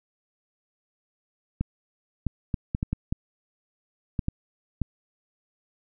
clicks, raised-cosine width 5 ms, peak -13 dBFS, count 10, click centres 1.61 / 2.267 / 2.542 / 2.749 / 2.829 / 2.93 / 3.125 / 4.192 / 4.284 / 4.817 s, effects none

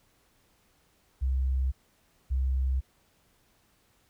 sine tone pair in turn, 65.41 / 65.41 Hz, C2 / C2, 0 / 0 cents, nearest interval unison, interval 0 cents, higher neither, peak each -24 dBFS, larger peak neither, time 1.21-1.72 / 2.3-2.81 s, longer neither, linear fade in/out 20 ms, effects pink hiss -67 dBFS RMS until 4.09 s

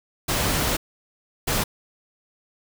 pink noise bursts at uneven times, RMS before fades -23 dBFS, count 2, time 0.28-0.77 / 1.47-1.64 s, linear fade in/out 10 ms, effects none

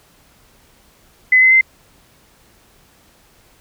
sine tone with pitch steps, 2024 / 2049 / 2074 Hz, B6 / C7 / C7, +42 / -37 / -16 cents, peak -7 dBFS, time 1.32-1.611 s, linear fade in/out 5 ms, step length 97 ms, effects pink hiss -52 dBFS RMS until 3.6 s

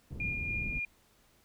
pink low-pass noise, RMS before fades -39 dBFS, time 0.1-0.8 s, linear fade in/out 20 ms, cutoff 210 Hz, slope 12 dB/octave
sine tone with tremolo, 2417 Hz, D7, 49 cents sharp, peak -32 dBFS, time 0.2-0.85 s, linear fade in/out 2 ms, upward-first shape sine, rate 3.6 Hz, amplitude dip 30%
effects pink hiss -66 dBFS RMS until 1.44 s

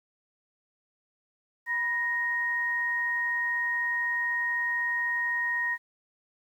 sine tone pair together, 978.5 / 1868 Hz, B5 / A#6, -16 / +3 cents, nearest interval major seventh, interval 1119 cents, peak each -36 / -26 dBFS, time 1.66-5.78 s, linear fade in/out 50 ms, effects 10-bit

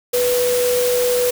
sine tone in noise, 492.5 Hz, B4, 5 cents flat, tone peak -15 dBFS, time 0.13-1.31 s, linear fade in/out 10 ms, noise white, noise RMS -24 dBFS, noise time 0.13-1.31 s, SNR +6 dB, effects none

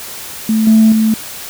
sine tone with level steps, 220 Hz, A3, in tune, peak -9 / -3 / -8 dBFS, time 0.49-1.14 s, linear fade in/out 2 ms, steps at 0.67 / 0.92 s, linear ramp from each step 2 ms, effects tanh soft clip ceiling -1 dBFS + white hiss -28 dBFS RMS until 1.49 s

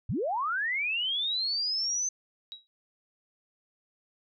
sine linear sweep, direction up, 70.7 to 6220 Hz, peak -27 dBFS, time 0.09-2.09 s, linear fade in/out 5 ms
sine tone with exponential decay, 3855 Hz, B7, 43 cents flat, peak -35 dBFS, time 2.52-2.67 s, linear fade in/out 0 ms, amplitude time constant 32 ms
effects none

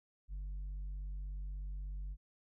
sine tone with tanh clipping, 48.26 Hz, G1, 26 cents flat, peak -40 dBFS, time 0.28-2.17 s, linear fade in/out 50 ms, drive 3 dB, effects none

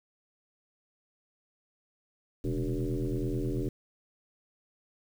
sine tone with frequency modulation, 127.9 Hz, C3, 39 cents flat, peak -28 dBFS, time 2.44-3.69 s, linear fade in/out 5 ms, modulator 82.2 Hz, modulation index 3.6, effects 9-bit

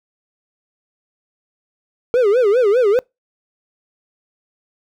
triangle tone with vibrato, 451.2 Hz, A4, 44 cents sharp, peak -9 dBFS, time 2.14-2.99 s, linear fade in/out 0 ms, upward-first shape sine, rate 5 Hz, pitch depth 230 cents each way, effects noise-tail reverb RT60 0.2 s tail -26 dB re dry

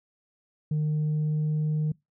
sine tone with pitch glide, 152.4 to 153.37 Hz, D#3 to D#3, -36 to -25 cents, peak -21 dBFS, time 0.71-1.92 s, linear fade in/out 5 ms, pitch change +11 cents, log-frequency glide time 0.99-1.71 s, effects noise-tail reverb RT60 0.2 s tail -25 dB re dry + tanh soft clip ceiling -22 dBFS

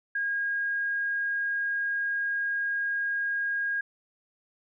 sine tone, 1630 Hz, G#6, 33 cents flat, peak -26 dBFS, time 0.15-3.81 s, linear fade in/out 5 ms, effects none

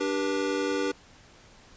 square chord, G major, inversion second, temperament equal with one note detuned, 293.7 / 392 / 482.9 Hz, D4 / G4 / B4, 0 / 0 / -39 cents, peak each -31 dBFS, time 0-0.92 s, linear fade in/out 10 ms, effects pink hiss -54 dBFS RMS until 1.76 s + resampled to 16000 Hz

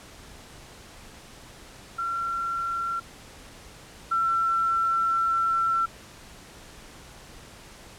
sine tone pair in turn, 1364 / 1347.6 Hz, F6 / E6, -41 / +38 cents, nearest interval unison, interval 21 cents, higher first, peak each -26 / -21 dBFS, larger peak second, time 1.98-3 / 4.11-5.86 s, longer second, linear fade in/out 10 ms, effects pink hiss -47 dBFS RMS until 7.98 s + low-pass 10000 Hz 12 dB/octave

